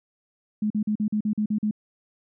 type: tone bursts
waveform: sine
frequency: 212 Hz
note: G#3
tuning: 36 cents sharp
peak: -21 dBFS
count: 9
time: 0.62-1.711 s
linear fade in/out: 5 ms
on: 83 ms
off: 43 ms
effects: none